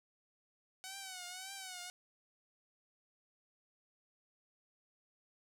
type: tone with vibrato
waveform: 5% pulse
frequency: 748 Hz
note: F#5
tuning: 19 cents sharp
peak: -33 dBFS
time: 0.84-1.9 s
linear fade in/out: 0 ms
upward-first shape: triangle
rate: 1.8 Hz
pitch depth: 98 cents each way
effects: none